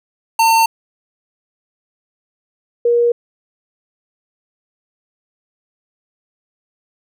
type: tone pair in turn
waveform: square / sine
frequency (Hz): 904 / 474.9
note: A5 / A#4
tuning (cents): +47 / +32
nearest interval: major seventh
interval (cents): 1115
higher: first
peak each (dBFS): -10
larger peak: neither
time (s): 0.39-0.66 / 2.85-3.12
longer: neither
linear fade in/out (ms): 5
effects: none